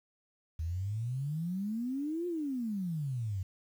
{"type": "exponential two-way sweep", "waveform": "sine", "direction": "up then down", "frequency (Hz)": [77.5, 358.9, 90.5], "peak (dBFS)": -32, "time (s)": [0.59, 3.43], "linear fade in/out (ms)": 5, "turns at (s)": 2.27, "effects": ["10-bit"]}